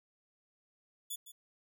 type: tone with echo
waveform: 5% pulse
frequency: 3443 Hz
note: A7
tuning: 38 cents flat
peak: -30 dBFS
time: 1.1-1.16 s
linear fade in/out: 10 ms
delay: 160 ms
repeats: 1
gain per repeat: -12 dB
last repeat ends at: 1.32 s
effects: none